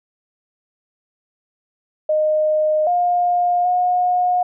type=tone with pitch steps; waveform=sine; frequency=616 / 709 / 721 Hz; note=D#5 / F5 / F#5; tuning=-17 / +26 / -45 cents; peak=-14 dBFS; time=2.09-4.43 s; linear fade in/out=5 ms; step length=780 ms; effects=none